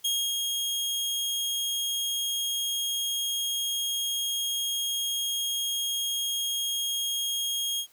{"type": "tone with ADSR envelope", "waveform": "sawtooth", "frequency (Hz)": 3259, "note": "G#7", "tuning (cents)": -33, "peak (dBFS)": -21, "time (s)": [0.04, 7.87], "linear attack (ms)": 11, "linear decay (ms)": 280, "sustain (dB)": -3, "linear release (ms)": 79, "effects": ["white hiss -60 dBFS RMS until 7.92 s"]}